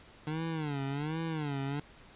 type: tone with vibrato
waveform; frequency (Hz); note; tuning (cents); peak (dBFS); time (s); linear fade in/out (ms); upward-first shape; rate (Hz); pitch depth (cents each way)
25% pulse; 150; D3; +37; -29; 0.27-1.8; 2; sine; 1.3; 160
effects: pink hiss -56 dBFS RMS until 2.15 s + resampled to 8000 Hz